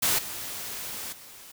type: noise with level steps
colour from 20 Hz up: white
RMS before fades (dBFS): -24 / -36 / -47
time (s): 0.02-1.52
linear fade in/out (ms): 10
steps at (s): 0.18 / 1.12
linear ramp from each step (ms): 10
effects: none